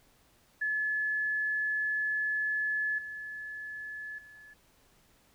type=tone with level steps; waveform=sine; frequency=1717 Hz; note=A6; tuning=43 cents flat; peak=-28 / -38 / -50 dBFS; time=0.61-4.54 s; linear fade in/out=10 ms; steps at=2.98 / 4.18 s; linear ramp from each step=5 ms; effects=pink hiss -65 dBFS RMS until 5.34 s